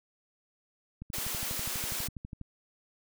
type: click train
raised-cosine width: 5 ms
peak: -28 dBFS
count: 18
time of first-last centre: 1.02-2.413 s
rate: 12.2 Hz
type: high-pass noise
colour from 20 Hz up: white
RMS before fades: -35 dBFS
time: 1.13-2.08 s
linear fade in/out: 10 ms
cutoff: 190 Hz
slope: 96 dB/octave
effects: none